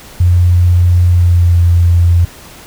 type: tone with pitch glide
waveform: sine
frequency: 88.4 to 86.43 Hz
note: F2 to F2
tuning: +22 to -17 cents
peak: -5 dBFS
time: 0.2-2.25 s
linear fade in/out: 5 ms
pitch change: -39 cents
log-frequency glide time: 1.05-1.6 s
effects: pink hiss -35 dBFS RMS until 2.66 s